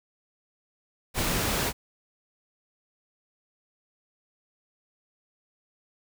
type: noise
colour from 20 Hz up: pink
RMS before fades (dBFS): -27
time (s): 1.14-1.73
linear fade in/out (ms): 50
effects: none